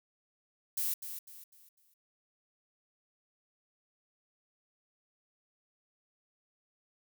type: noise with echo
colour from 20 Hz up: violet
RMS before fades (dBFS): -33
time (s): 0.77-0.94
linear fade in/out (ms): 5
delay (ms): 250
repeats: 4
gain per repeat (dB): -9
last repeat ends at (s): 1.94
effects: none